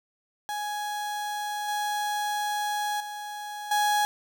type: tone with level steps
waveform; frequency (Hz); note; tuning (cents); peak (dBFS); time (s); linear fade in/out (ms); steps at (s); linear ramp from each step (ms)
35% pulse; 833; G#5; +5; -28 / -25 / -33 / -20; 0.49-4.05; 0; 1.68 / 3 / 3.71; 5
effects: none